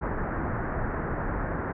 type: low-pass noise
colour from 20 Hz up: pink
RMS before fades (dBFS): -30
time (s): 0.01-1.73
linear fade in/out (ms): 20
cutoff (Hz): 1800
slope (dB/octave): 48
effects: none